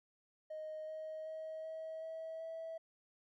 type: tone with pitch steps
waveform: triangle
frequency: 622.3 / 628.1 / 633.9 / 639.8 / 645.7 / 651.7 Hz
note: D#5 / D#5 / D#5 / D#5 / E5 / E5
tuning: 0 / +16 / +32 / +48 / -36 / -20 cents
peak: -39 dBFS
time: 0.5-2.78 s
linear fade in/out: 10 ms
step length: 380 ms
effects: tanh soft clip ceiling -39 dBFS